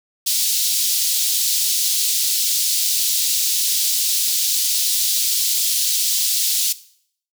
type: high-pass noise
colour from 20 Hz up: pink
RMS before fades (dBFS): -19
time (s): 0.26-6.73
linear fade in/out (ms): 10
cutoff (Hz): 3800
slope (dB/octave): 24
effects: noise-tail reverb RT60 0.6 s tail -17 dB re dry